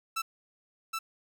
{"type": "tone with echo", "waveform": "sawtooth", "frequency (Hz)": 1324, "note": "E6", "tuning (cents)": 7, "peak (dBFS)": -26, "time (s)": [0.16, 0.22], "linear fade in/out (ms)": 10, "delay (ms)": 770, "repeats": 1, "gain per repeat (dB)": -2, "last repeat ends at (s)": 0.99, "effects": []}